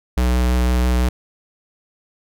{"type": "tone with vibrato", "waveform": "square", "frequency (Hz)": 61.74, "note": "B1", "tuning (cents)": 0, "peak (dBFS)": -15, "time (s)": [0.17, 1.09], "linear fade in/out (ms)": 5, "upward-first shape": "sine", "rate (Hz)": 6, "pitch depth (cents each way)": 12, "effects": []}